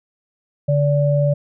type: tone pair together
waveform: sine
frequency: 143.71 / 579 Hz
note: D3 / D5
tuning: -37 / -25 cents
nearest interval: 2 octaves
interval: 2412 cents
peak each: -15 / -18 dBFS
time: 0.68-1.34 s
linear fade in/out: 10 ms
effects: none